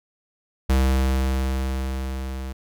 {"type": "tone with level ramp", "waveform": "square", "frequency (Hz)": 65.8, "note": "C2", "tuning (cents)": 10, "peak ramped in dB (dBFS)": [-16, -30], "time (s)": [0.69, 2.53], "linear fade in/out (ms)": 10, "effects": []}